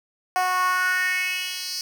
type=tone with high-pass filter sweep; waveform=10% pulse; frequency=366.7 Hz; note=F#4; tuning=15 cents flat; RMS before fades=-24 dBFS; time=0.36-1.81 s; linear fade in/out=0 ms; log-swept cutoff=750 to 4800 Hz; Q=4.1; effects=none